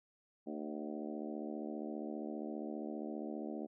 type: harmonic tone with a mistuned harmonic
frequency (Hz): 75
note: D2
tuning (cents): +37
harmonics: 3 / 4 / 5 / 6 / 7 / 8 / 9 / 10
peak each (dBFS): -44 / -44 / -47 / -53 / -52 / -51 / -54 / -55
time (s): 0.46-3.67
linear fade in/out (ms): 20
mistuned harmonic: 8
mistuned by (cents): +19
effects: none